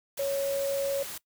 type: tone in noise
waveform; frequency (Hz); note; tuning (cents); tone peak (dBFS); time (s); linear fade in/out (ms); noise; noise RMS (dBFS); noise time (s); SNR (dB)
sine; 554.4; C#5; 0; -26; 0.19-1.03; 5; white; -39; 0.17-1.18; +10
effects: noise-tail reverb RT60 0.1 s tail -20 dB re dry